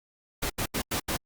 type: noise bursts at uneven times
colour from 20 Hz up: pink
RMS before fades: -29 dBFS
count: 5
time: 0.42-0.5 / 0.58-0.66 / 0.74-0.82 / 0.91-1 / 1.08-1.17 s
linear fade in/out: 10 ms
effects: Opus 48 kbps